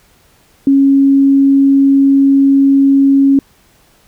sine tone, 274.9 Hz, C#4, 14 cents flat, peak -5 dBFS, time 0.67-3.39 s, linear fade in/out 2 ms, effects pink hiss -50 dBFS RMS until 4.07 s

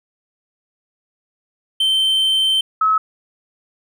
triangle / sine tone pair in turn, 3106 / 1288.7 Hz, G7 / E6, -17 / -40 cents, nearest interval octave + minor third, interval 1523 cents, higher first, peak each -12 dBFS, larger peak neither, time 1.8-2.61 / 2.81-2.98 s, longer first, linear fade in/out 5 ms, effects none

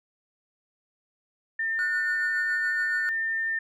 sine tone, 1803 Hz, A6, 42 cents sharp, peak -25 dBFS, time 1.59-3.59 s, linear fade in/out 5 ms
triangle tone with tremolo, 1464 Hz, F#6, 19 cents flat, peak -25 dBFS, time 1.79-3.09 s, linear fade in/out 0 ms, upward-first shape sine, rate 7.1 Hz, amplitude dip 45%
effects none

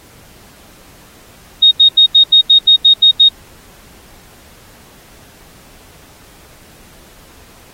sine tone bursts, 3729 Hz, A#7, in tune, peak -3 dBFS, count 10, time 1.62-3.289 s, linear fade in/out 10 ms, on 94 ms, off 81 ms, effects pink hiss -43 dBFS RMS until 7.73 s + AAC 48 kbps

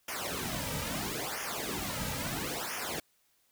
pink noise with flanger, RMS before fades -36 dBFS, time 0.08-3 s, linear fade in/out 5 ms, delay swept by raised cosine 0.24 to 2.84 ms, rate 0.75 Hz, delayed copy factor -1, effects white hiss -71 dBFS RMS until 3.51 s

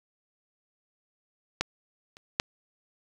clicks, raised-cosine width 0.2 ms, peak -8 / -30 / -6 dBFS, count 3, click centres 1.61 / 2.169 / 2.399 s, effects 8-bit

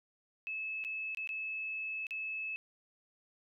sine tone with dropouts, 2600 Hz, E7, 24 cents flat, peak -36 dBFS, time 0.47-2.56 s, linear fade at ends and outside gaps 0 ms, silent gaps 0.84-0.848 / 1.148-1.172 / 1.274-1.291 / 2.068-2.108 s, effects none

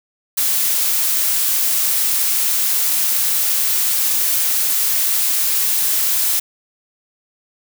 blue noise, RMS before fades -17 dBFS, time 0.37-6.4 s, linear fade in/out 10 ms, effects none

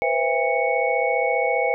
sine tone cluster, 488.1 / 523 / 662 / 808 / 2221 Hz, B4 / C5 / E5 / G#5 / C#7, -20 / -1 / +7 / -48 / +3 cents, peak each -25 dBFS, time 0.02-1.74 s, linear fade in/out 0 ms, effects none

